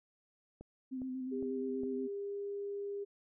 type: click train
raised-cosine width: 2 ms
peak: -36 dBFS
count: 4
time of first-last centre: 0.61-1.834 s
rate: 2.45 Hz
type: tone with vibrato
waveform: sine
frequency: 258.5 Hz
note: C4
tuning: 21 cents flat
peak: -37 dBFS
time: 0.91-2.08 s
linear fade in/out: 20 ms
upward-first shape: square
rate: 8.4 Hz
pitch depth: 21 cents each way
type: tone with pitch glide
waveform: sine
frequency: 400.3 to 403.1 Hz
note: G4 to G4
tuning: +36 to +48 cents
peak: -37 dBFS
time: 1.31-3.05 s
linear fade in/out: 20 ms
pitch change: +12 cents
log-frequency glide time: 2.03-2.35 s
effects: none